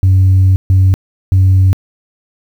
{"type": "tone bursts at uneven times", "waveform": "sine", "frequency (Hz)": 94.4, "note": "F#2", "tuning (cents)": 35, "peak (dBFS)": -3, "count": 3, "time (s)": [[0.03, 0.56], [0.7, 0.94], [1.32, 1.73]], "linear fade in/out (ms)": 0, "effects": ["tanh soft clip ceiling -3 dBFS", "7-bit"]}